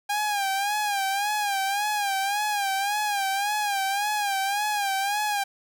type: tone with vibrato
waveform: sawtooth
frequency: 809 Hz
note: G#5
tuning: 46 cents flat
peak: -20 dBFS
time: 0.09-5.44 s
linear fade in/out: 10 ms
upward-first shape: sine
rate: 1.8 Hz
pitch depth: 78 cents each way
effects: 10-bit